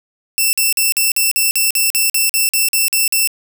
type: tone bursts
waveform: 5% pulse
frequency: 2669 Hz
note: E7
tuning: 21 cents sharp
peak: -3 dBFS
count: 15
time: 0.38-3.274 s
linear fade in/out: 0 ms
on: 150 ms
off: 46 ms
effects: none